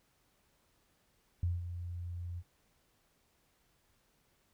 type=tone with ADSR envelope; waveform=sine; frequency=87.31 Hz; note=F2; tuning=in tune; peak=-28 dBFS; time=1.43-2.43 s; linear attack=3 ms; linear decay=180 ms; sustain=-10 dB; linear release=46 ms; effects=pink hiss -73 dBFS RMS until 4.53 s